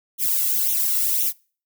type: noise with flanger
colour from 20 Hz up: violet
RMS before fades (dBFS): -21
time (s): 0.18-1.33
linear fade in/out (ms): 50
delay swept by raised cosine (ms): 0.31 to 1.51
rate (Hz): 1.9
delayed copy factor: +0.9
effects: noise-tail reverb RT60 0.4 s tail -25 dB re dry